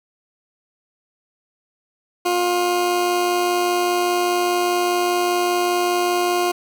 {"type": "tone with amplitude modulation", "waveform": "20% pulse", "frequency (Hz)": 354.6, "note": "F4", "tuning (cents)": 26, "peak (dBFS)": -11, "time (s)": [2.25, 6.52], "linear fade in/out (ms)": 10, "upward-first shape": "sine", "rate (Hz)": 105, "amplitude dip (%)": 30, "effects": []}